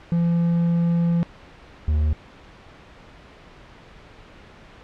triangle tone pair in turn, 170 / 76.1 Hz, F3 / D#2, -46 / -38 cents, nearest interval octave + major second, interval 1392 cents, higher first, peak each -15 / -15 dBFS, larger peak neither, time 0.12-1.23 / 1.88-2.13 s, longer first, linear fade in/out 0 ms, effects pink hiss -46 dBFS RMS until 4.83 s + low-pass 3000 Hz 12 dB/octave

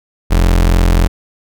35% pulse tone, 43.32 Hz, F1, 13 cents flat, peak -6 dBFS, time 0.3-1.08 s, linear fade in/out 20 ms, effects none

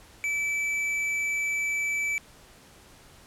sine tone with tanh clipping, 2310 Hz, D7, 29 cents flat, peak -27 dBFS, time 0.24-2.18 s, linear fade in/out 0 ms, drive 9 dB, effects pink hiss -53 dBFS RMS until 3.26 s + low-pass 12000 Hz 12 dB/octave

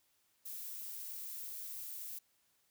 violet noise, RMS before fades -45 dBFS, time 0.45-2.19 s, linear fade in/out 10 ms, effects white hiss -75 dBFS RMS until 2.7 s

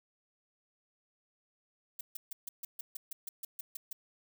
violet noise bursts, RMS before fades -40 dBFS, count 13, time 1.99-3.93 s, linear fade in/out 5 ms, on 20 ms, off 140 ms, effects none

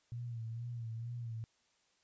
sine tone with vibrato, 116.54 Hz, A#2, in tune, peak -39 dBFS, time 0.12-1.44 s, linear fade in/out 0 ms, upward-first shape sine, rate 2.2 Hz, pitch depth 60 cents each way, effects white hiss -74 dBFS RMS until 2.03 s + resampled to 16000 Hz

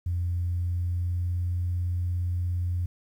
sine tone with pitch glide, 87.31 to 88.27 Hz, F2 to F2, 0 to +19 cents, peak -24 dBFS, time 0.06-2.86 s, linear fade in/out 5 ms, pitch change +19 cents, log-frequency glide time 0.4-1.56 s, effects tanh soft clip ceiling -20 dBFS + 10-bit

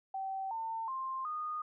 sine tone with pitch steps, 771 / 901.1 / 1053.2 / 1231 Hz, G5 / A5 / C6 / D#6, -29 / +41 / +11 / -19 cents, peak -35 dBFS, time 0.14-1.62 s, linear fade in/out 5 ms, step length 370 ms, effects none

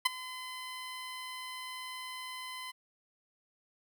15% pulse tone with ADSR envelope, 1021 Hz, C6, 43 cents flat, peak -15 dBFS, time 0.05-2.72 s, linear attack 10 ms, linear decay 16 ms, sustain -19 dB, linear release 19 ms, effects none

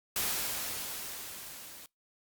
white noise with level ramp, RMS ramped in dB -31 to -49 dBFS, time 0.16-1.86 s, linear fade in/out 2 ms, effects noise-tail reverb RT60 0.2 s tail -26 dB re dry + Opus 48 kbps

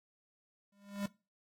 square tone with exponential growth, 201.1 Hz, G3, 44 cents sharp, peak -33 dBFS, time 0.72-1.06 s, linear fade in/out 5 ms, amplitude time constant 73 ms, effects noise-tail reverb RT60 0.3 s tail -20 dB re dry + AAC 64 kbps

